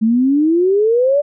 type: exponential sweep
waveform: sine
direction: up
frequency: 214.8 to 593 Hz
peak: -10 dBFS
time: 0.01-1.22 s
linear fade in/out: 20 ms
effects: none